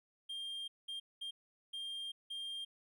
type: tone bursts at uneven times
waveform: triangle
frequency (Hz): 3200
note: G7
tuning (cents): +35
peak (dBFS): -39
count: 5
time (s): 0.29-0.68 / 0.88-1 / 1.21-1.31 / 1.73-2.12 / 2.3-2.65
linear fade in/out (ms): 10
effects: none